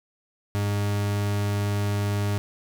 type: tone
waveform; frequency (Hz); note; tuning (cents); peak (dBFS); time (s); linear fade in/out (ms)
40% pulse; 102.1; G#2; -29; -22; 0.55-2.38; 0
effects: none